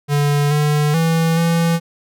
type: tone with pitch steps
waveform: square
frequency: 144.9 / 148.8 / 164.1 / 167.3 Hz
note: D3 / D3 / E3 / E3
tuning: -23 / +23 / -8 / +26 cents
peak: -14 dBFS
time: 0.08-1.8 s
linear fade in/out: 50 ms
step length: 430 ms
effects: none